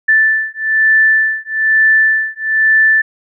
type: beating tone pair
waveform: sine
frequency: 1760 / 1761.1 Hz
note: A6 / A6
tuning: 0 / +1 cents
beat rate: 1.1 Hz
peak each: -12 dBFS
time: 0.08-3.02 s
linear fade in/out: 10 ms
effects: none